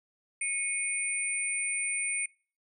sine tone cluster, 2208 / 2468 / 9100 Hz, C#7 / D#7 / C#9, -7 / -15 / +44 cents, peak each -32 / -37 / -32 dBFS, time 0.41-2.26 s, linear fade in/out 5 ms, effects noise-tail reverb RT60 0.4 s tail -25 dB re dry

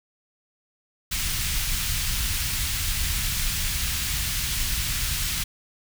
pink band-stop noise, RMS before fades -26 dBFS, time 1.11-5.44 s, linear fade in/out 10 ms, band 100 to 2300 Hz, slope 12 dB/octave, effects none

